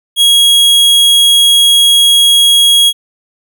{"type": "tone", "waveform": "45% pulse", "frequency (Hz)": 3300, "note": "G#7", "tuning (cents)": -12, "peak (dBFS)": -4, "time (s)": [0.16, 2.93], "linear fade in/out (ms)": 50, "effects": []}